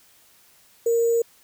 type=tone with sample-and-hold; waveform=sine; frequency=464.1 Hz; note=A#4; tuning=8 cents flat; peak=-17 dBFS; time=0.86-1.22 s; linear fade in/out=5 ms; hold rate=7350 Hz; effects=white hiss -56 dBFS RMS until 1.43 s